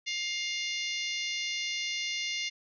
harmonic tone, 705 Hz, F5, 16 cents sharp, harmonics 3 / 4 / 5 / 6 / 7 / 8 / 9, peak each -35 / -37 / -39 / -41 / -42 / -43 / -44 dBFS, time 0.06-2.5 s, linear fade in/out 20 ms, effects none

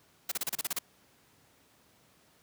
white noise bursts, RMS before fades -32 dBFS, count 9, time 0.29-0.789 s, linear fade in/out 5 ms, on 27 ms, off 32 ms, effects pink hiss -64 dBFS RMS until 2.42 s + high-pass 100 Hz 12 dB/octave

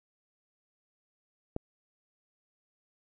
click, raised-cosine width 2 ms, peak -19 dBFS, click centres 1.564 s, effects none

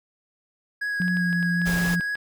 triangle tone with vibrato, 1659 Hz, G#6, 2 cents flat, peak -23 dBFS, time 0.81-2.16 s, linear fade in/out 10 ms, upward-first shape triangle, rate 4 Hz, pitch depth 14 cents each way
sine tone with pitch glide, 180 to 174.37 Hz, F#3 to F3, -47 to -2 cents, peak -22 dBFS, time 1-2 s, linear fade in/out 2 ms, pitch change -55 cents, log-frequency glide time 1.13-1.34 s
clicks, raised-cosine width 0.3 ms, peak -24 dBFS, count 10, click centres 1.019 / 1.081 / 1.17 / 1.329 / 1.428 / 1.617 / 1.787 / 1.82 / 2.009 / 2.154 s
pink noise, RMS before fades -31 dBFS, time 1.65-1.96 s, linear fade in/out 20 ms
effects none

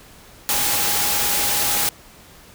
sine tone in noise, 821 Hz, G#5, 20 cents flat, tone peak -31 dBFS, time 0.49-1.89 s, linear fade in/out 0 ms, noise white, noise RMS -20 dBFS, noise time 0.49-1.89 s, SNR -14 dB, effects pink hiss -46 dBFS RMS until 2.54 s

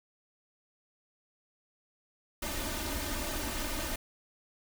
pink noise with comb filter, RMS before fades -35 dBFS, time 2.42-3.96 s, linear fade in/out 5 ms, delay 3.3 ms, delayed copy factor +0.8, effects none

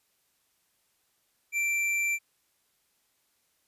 sine tone with hard clipping, 2349 Hz, D7, in tune, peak -27 dBFS, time 1.52-2.19 s, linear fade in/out 50 ms, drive 9 dB, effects white hiss -72 dBFS RMS until 3.67 s + resampled to 32000 Hz

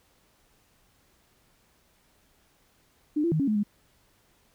sine tone with pitch steps, 299.5 / 339.1 / 156.5 / 277.3 / 213.6 / 206.4 Hz, D4 / E4 / D#3 / C#4 / G#3 / G#3, +34 / +49 / +10 / +1 / +49 / -10 cents, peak -22 dBFS, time 3.16-3.634 s, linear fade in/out 10 ms, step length 79 ms, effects pink hiss -65 dBFS RMS until 4.54 s

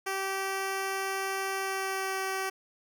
10% pulse tone with pitch glide, 387 to 383.2 Hz, G4 to G4, -22 to -39 cents, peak -22 dBFS, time 0.06-2.5 s, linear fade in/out 10 ms, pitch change -17 cents, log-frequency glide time 1.55-2.21 s, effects none

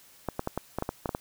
clicks, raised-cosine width 1 ms, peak -15 dBFS, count 10, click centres 0.287 / 0.394 / 0.474 / 0.576 / 0.786 / 0.824 / 0.891 / 1.058 / 1.092 / 1.149 s, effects white hiss -56 dBFS RMS until 1.2 s

